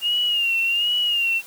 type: tone with vibrato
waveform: sine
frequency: 2818 Hz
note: F7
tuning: 15 cents sharp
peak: -18 dBFS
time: 0.01-1.42 s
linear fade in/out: 50 ms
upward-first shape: sine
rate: 1.3 Hz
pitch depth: 71 cents each way
effects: white hiss -43 dBFS RMS until 1.46 s + high-pass 200 Hz 12 dB/octave